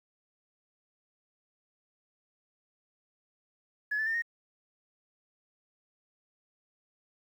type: tone with pitch steps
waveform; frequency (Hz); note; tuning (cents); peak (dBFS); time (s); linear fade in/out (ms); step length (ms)
sine; 1700 / 1751.8 / 1805.3 / 1860.3; G#6 / A6 / A6 / A#6; +40 / -8 / +44 / -4; -27; 3.91-4.222; 10; 78
effects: tanh soft clip ceiling -23 dBFS + 10-bit